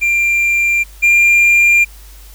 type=tone pair in turn; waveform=triangle; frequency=2379 / 2394 Hz; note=D7 / D7; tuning=+22 / +33 cents; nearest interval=unison; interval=11 cents; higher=second; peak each=-9 / -5 dBFS; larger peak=second; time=0.01-0.84 / 1.02-1.85 s; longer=neither; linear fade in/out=20 ms; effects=added 50 Hz sine -35 dBFS peak until 2.34 s + white hiss -43 dBFS RMS until 2.34 s